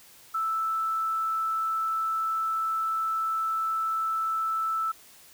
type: tone with quantisation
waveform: sine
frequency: 1318.5 Hz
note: E6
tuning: in tune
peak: -25 dBFS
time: 0.34-4.92 s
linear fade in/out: 10 ms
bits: 9
effects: white hiss -53 dBFS RMS until 5.33 s

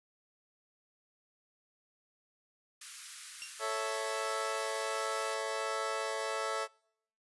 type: high-pass noise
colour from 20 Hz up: white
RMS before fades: -46 dBFS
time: 2.81-5.35 s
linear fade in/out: 5 ms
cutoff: 1200 Hz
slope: 48 dB/octave
type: tone with exponential decay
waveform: 25% pulse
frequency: 2761 Hz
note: F7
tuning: 20 cents flat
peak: -34 dBFS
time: 3.42-3.59 s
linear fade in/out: 0 ms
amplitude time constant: 35 ms
type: chord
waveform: 20% pulse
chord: A major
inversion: none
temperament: equal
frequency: 440 / 554.4 / 659.3 Hz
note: A4 / C#5 / E5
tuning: 0 / 0 / 0 cents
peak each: -33 dBFS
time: 3.59-6.68 s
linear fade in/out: 50 ms
effects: noise-tail reverb RT60 0.7 s tail -26 dB re dry + resampled to 24000 Hz

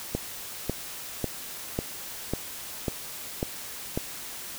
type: click train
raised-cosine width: 2 ms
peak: -13 dBFS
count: 8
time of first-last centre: 0.15-3.975 s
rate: 1.83 Hz
effects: white hiss -39 dBFS RMS until 4.58 s

